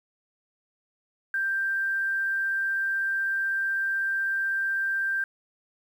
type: tone with quantisation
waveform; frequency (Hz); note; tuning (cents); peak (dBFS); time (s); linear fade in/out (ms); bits
sine; 1577; G6; +10; -24; 1.34-5.24; 2; 9
effects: none